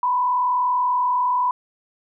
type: tone with frequency modulation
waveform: sine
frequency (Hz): 992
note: B5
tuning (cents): +7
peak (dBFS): -17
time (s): 0.03-1.51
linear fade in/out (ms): 2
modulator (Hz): 40.7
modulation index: 0.59
effects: none